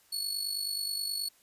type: tone with amplitude modulation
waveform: sawtooth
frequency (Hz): 4400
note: C#8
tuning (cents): -14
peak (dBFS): -26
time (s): 0.12-1.29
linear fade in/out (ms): 10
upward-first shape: sine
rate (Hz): 49.4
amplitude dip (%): 60
effects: white hiss -64 dBFS RMS until 1.42 s + resampled to 32000 Hz